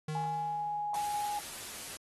square tone with exponential decay, 154.4 Hz, D#3, 13 cents flat, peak -34 dBFS, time 0.08-1.28 s, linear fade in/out 5 ms, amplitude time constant 260 ms
sine tone, 830.6 Hz, G#5, in tune, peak -32 dBFS, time 0.15-1.39 s, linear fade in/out 2 ms
white noise, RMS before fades -43 dBFS, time 0.94-1.97 s, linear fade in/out 2 ms
effects AAC 32 kbps

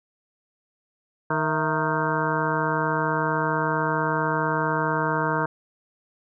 harmonic tone with a mistuned harmonic, 155.56 Hz, D#3, in tune, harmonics 1 / 2 / 3 / 4 / 6 / 7 / 8 / 9 / 10, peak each -29 / -31 / -30 / -31 / -27 / -31 / -33 / -32 / -30 dBFS, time 1.3-5.46 s, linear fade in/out 5 ms, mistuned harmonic 4, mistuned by +84 cents, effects none

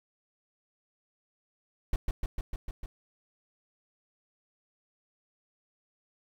brown noise with echo, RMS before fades -26 dBFS, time 1.93-1.96 s, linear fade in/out 2 ms, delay 150 ms, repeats 6, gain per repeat -2 dB, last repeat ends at 2.86 s, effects none

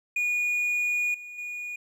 triangle tone with level steps, 2449 Hz, D#7, 28 cents flat, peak -22 / -37 / -31 dBFS, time 0.16-1.76 s, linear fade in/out 5 ms, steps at 1.14 / 1.38 s, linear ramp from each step 5 ms, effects none

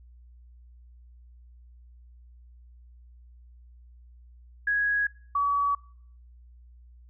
sine tone pair in turn, 1661.2 / 1137.5 Hz, G#6 / C#6, 0 / +44 cents, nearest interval perfect fifth, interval 656 cents, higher first, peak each -22 dBFS, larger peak neither, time 4.67-5.07 / 5.35-5.75 s, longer neither, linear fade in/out 5 ms, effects noise-tail reverb RT60 0.6 s tail -24 dB re dry + added 60 Hz sine -49 dBFS peak until 7.09 s

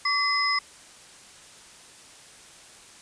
sine tone cluster, 1136 / 2036 / 5100 Hz, C#6 / C7 / D#8, +42 / -48 / +42 cents, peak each -26 dBFS, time 0.05-0.59 s, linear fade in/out 5 ms, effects white hiss -49 dBFS RMS until 3.01 s + resampled to 22050 Hz

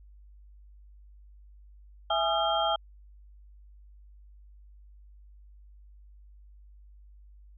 sine tone cluster, 662 / 829 / 1231 / 1359 / 3200 Hz, E5 / G#5 / D#6 / F6 / G7, +7 / -3 / -19 / -48 / +35 cents, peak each -29 / -29 / -35 / -32 / -31 dBFS, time 2.1-2.76 s, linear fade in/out 5 ms, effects added 50 Hz sine -50 dBFS peak until 7.57 s

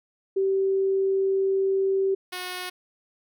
sine / 5% pulse tone pair in turn, 386.8 / 363.6 Hz, G4 / F#4, -23 / -30 cents, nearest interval minor second, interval 107 cents, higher first, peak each -20 dBFS, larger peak neither, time 0.36-2.15 / 2.32-2.7 s, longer first, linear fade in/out 10 ms, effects none

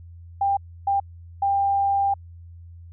sine tone bursts at uneven times, 795 Hz, G5, 24 cents sharp, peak -18 dBFS, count 3, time 0.41-0.57 / 0.87-1 / 1.42-2.14 s, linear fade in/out 5 ms, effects added 85 Hz sine -40 dBFS peak until 2.92 s

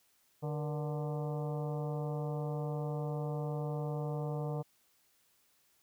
harmonic tone with a mistuned harmonic, 148.1 Hz, D3, 15 cents sharp, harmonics 1 / 2 / 3 / 4 / 5 / 6 / 7 / 8, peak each -35 / -47 / -41 / -45 / -47 / -51 / -54 / -56 dBFS, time 0.42-4.63 s, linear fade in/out 20 ms, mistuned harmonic 3, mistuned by +86 cents, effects white hiss -71 dBFS RMS until 5.82 s

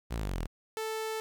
sawtooth exponential sweep, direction down, 61.6 to 37.74 Hz, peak -28 dBFS, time 0.1-0.47 s, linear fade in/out 20 ms
sawtooth tone, 440 Hz, A4, in tune, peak -29 dBFS, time 0.77-1.2 s, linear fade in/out 0 ms
effects 11-bit

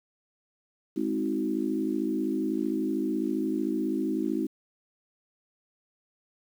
sine chord, Ab dominant seventh, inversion none, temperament equal with one note detuned, 207.7 / 261.6 / 317.3 / 370 Hz, Ab3 / C4 / Eb4 / Gb4, 0 / 0 / +34 / 0 cents, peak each -33 / -31 / -29 / -34 dBFS, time 0.96-4.47 s, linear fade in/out 10 ms, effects 9-bit

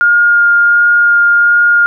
sine tone with vibrato, 1416 Hz, F6, 23 cents sharp, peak -5 dBFS, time 0.01-1.86 s, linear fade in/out 0 ms, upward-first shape sine, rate 1.4 Hz, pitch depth 8 cents each way, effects none

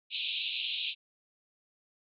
pink band-pass noise, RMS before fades -35 dBFS, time 0.1-0.95 s, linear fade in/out 50 ms, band 2500 to 4000 Hz, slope 96 dB/octave, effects none

